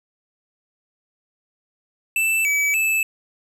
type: tone with pitch steps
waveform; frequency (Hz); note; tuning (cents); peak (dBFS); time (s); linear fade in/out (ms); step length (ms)
square; 2650 / 2288 / 2623; E7 / D7 / E7; +9 / -46 / -9; -18; 2.16-3.03; 2; 290
effects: none